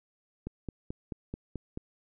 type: click train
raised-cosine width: 3 ms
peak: -23 dBFS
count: 7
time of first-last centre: 0.47-1.774 s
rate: 4.6 Hz
effects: none